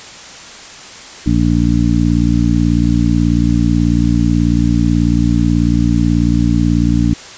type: harmonic tone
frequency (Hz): 58.27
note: A#1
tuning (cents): 0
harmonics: 1 / 2 / 3 / 4 / 5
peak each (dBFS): -16 / -16 / -16 / -16 / -16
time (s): 1.26-7.14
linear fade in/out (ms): 5
effects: white hiss -33 dBFS RMS until 7.37 s + resampled to 16000 Hz